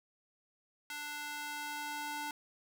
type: tone with high-pass filter sweep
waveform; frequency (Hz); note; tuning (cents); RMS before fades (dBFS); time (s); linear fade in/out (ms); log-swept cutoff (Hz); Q
square; 294.8; D4; +7; -41; 0.9-2.31; 2; 1500 to 770; 1.1
effects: none